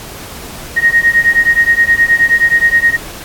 sine beating tone pair, 1864.7 / 1874.2 Hz, A#6 / A#6, 0 / +9 cents, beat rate 9.5 Hz, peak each -10 dBFS, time 0.76-2.97 s, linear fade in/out 20 ms, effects pink hiss -29 dBFS RMS until 3.24 s + AAC 64 kbps

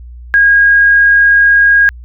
sine tone, 1634 Hz, G#6, 29 cents flat, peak -4 dBFS, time 0.34-1.89 s, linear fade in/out 0 ms, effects added 60 Hz sine -28 dBFS peak until 2.04 s

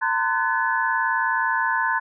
sine tone cluster, 909 / 1028 / 1499 / 1717 Hz, A#5 / C6 / F#6 / A6, -44 / -31 / +22 / -43 cents, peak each -25 dBFS, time 0.01-2 s, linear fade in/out 20 ms, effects none

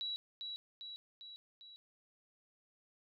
sine tone with echo, 3908 Hz, B7, 19 cents flat, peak -37 dBFS, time 0.01-0.16 s, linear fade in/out 0 ms, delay 400 ms, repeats 4, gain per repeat -4 dB, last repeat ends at 1.76 s, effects none

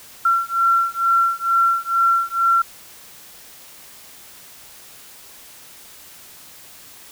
sine beating tone pair, 1360 / 1362.2 Hz, F6 / F6, -46 / -44 cents, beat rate 2.2 Hz, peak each -18 dBFS, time 0.25-2.62 s, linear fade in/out 5 ms, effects white hiss -43 dBFS RMS until 7.11 s

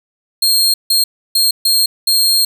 sawtooth tone bursts at uneven times, 4228 Hz, C8, 17 cents sharp, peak -7 dBFS, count 5, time 0.42-0.74 / 0.9-1.04 / 1.35-1.51 / 1.65-1.86 / 2.07-2.45 s, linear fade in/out 5 ms, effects none

